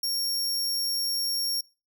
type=tone; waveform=sawtooth; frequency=5530 Hz; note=F8; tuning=18 cents flat; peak=-23 dBFS; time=0.03-1.61 s; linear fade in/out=5 ms; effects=noise-tail reverb RT60 0.3 s tail -22 dB re dry